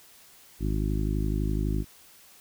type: harmonic tone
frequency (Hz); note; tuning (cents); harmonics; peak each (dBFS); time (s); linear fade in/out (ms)
51.91; G#1; 0; 1 / 2 / 3 / 4 / 5 / 6 / 7; -27 / -32 / -33 / -36 / -36 / -36 / -39; 0.59-1.85; 50
effects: white hiss -54 dBFS RMS until 2.4 s